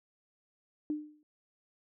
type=tone with exponential decay; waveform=sine; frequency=301.4 Hz; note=D4; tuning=45 cents sharp; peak=-28 dBFS; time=0.9-1.23 s; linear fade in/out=1 ms; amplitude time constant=71 ms; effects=none